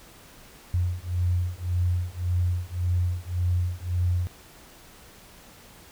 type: beating tone pair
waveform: sine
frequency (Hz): 88 / 89.8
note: F2 / F2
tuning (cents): +14 / +49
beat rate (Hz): 1.8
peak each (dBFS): -26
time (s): 0.74-4.27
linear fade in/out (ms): 0
effects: pink hiss -50 dBFS RMS until 5.91 s